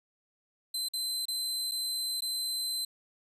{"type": "tone with dropouts", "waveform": "sawtooth", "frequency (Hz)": 4068, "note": "C8", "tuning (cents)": -50, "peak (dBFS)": -28, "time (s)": [0.74, 2.85], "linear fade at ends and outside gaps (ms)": 5, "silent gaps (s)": [[0.886, 0.935], [1.255, 1.282], [1.713, 1.717], [2.207, 2.22]], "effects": ["resampled to 32000 Hz"]}